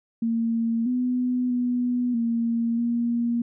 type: tone with pitch steps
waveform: sine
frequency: 229.2 / 249.6 / 245.8 / 231.8 / 236.1 Hz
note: A#3 / B3 / B3 / A#3 / A#3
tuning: -29 / +19 / -8 / -10 / +22 cents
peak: -21 dBFS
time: 0.22-3.42 s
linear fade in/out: 5 ms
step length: 640 ms
effects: none